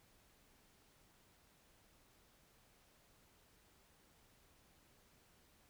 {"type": "silence", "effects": ["pink hiss -70 dBFS RMS until 5.69 s"]}